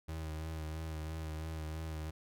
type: tone with vibrato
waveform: 35% pulse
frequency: 79 Hz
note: D#2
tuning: 27 cents sharp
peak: -37 dBFS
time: 0.08-2.11 s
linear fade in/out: 10 ms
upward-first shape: sine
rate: 3 Hz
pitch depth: 30 cents each way
effects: none